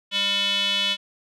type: tone with band-pass filter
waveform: square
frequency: 200 Hz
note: G3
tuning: 35 cents sharp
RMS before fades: -23 dBFS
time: 0.11-0.97 s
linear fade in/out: 50 ms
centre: 3200 Hz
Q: 7.4
effects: none